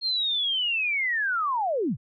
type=linear sweep; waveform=sine; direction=down; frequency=4269 to 87.3 Hz; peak=-23 dBFS; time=0.01-1.97 s; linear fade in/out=50 ms; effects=none